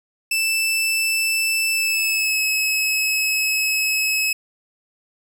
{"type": "tone with pitch glide", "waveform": "sawtooth", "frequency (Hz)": [2646, 2574], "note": ["E7", "E7"], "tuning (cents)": [6, -42], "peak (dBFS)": -15, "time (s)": [0.31, 4.33], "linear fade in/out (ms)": 5, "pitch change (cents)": -48, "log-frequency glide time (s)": [1.72, 2.42], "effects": []}